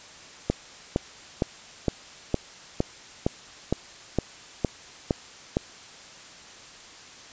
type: click train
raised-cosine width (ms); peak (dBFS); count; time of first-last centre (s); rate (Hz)
2; -8; 12; 0.5-5.569; 2.17
effects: white hiss -46 dBFS RMS until 7.32 s + resampled to 16000 Hz